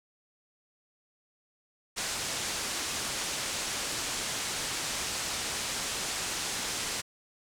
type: low-pass noise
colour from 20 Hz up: white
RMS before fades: -34 dBFS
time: 1.96-7.02 s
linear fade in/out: 20 ms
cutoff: 8600 Hz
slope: 24 dB/octave
effects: none